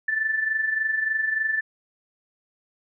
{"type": "tone with amplitude modulation", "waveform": "sine", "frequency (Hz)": 1760, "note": "A6", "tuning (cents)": 0, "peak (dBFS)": -19, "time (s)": [0.08, 1.61], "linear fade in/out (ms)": 5, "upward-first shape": "sine", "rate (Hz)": 23.4, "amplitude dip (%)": 60, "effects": []}